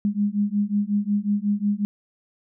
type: beating tone pair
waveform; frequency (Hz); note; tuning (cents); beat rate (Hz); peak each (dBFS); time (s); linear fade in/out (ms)
sine; 202.4 / 207.9; G#3 / G#3; -44 / +2; 5.5; -23; 0.05-1.85; 0
effects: none